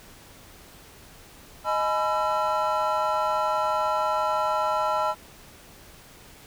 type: tone cluster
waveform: triangle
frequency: 622 / 846 / 998 / 1347 Hz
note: D#5 / G#5 / B5 / E6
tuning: -1 / +32 / +18 / +37 cents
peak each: -26 dBFS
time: 1.64-5.15 s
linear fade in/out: 50 ms
effects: pink hiss -49 dBFS RMS until 6.46 s